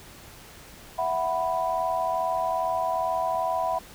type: chord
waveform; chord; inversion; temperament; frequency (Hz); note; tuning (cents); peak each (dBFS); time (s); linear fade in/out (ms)
sine; E suspended second; none; just; 659.3 / 741.7 / 988.9; E5 / F#5 / B5; 0 / +4 / +2; -28; 0.98-3.79; 10
effects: pink hiss -47 dBFS RMS until 3.94 s